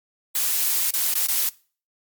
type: noise with dropouts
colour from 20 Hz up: blue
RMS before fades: -22 dBFS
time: 0.35-1.49 s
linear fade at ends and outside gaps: 2 ms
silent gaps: 0.907-0.937 / 1.139-1.153 / 1.266-1.285 s
effects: noise-tail reverb RT60 0.4 s tail -22 dB re dry + MP3 96 kbps